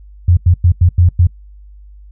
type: tone bursts at uneven times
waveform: sine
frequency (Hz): 87.8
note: F2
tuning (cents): +10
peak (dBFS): -5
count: 6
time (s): 0.28-0.37 / 0.46-0.54 / 0.64-0.72 / 0.81-0.89 / 0.98-1.09 / 1.19-1.27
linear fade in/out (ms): 5
effects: noise-tail reverb RT60 0.1 s tail -22 dB re dry + added 50 Hz sine -35 dBFS peak until 2.11 s